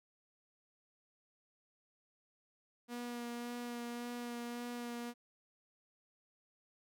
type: tone with vibrato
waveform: sawtooth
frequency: 239.8 Hz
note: A#3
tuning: 49 cents sharp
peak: -37 dBFS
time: 2.88-5.14 s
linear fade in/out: 50 ms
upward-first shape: sine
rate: 1.8 Hz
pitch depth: 14 cents each way
effects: none